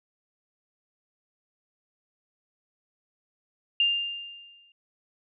sine tone with exponential decay, 2800 Hz, F7, 4 cents sharp, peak -18 dBFS, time 3.8-4.72 s, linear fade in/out 2 ms, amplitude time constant 200 ms, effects none

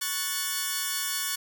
5% pulse chord, F# minor, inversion second, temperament equal, 1108.7 / 1480 / 1760 Hz, C#6 / F#6 / A6, 0 / 0 / 0 cents, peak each -21 dBFS, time 0.01-1.36 s, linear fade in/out 10 ms, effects none

